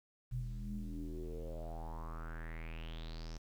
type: tone with low-pass filter sweep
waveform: square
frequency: 40.57 Hz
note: E1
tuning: 27 cents flat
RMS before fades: -43 dBFS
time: 0.31-3.38 s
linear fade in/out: 10 ms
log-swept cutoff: 120 to 5800 Hz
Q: 6.5
effects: 11-bit